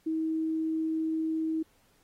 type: tone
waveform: sine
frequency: 319.3 Hz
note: D#4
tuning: 45 cents sharp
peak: -27 dBFS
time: 0.06-1.63 s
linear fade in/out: 10 ms
effects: pink hiss -67 dBFS RMS until 2.03 s + AAC 48 kbps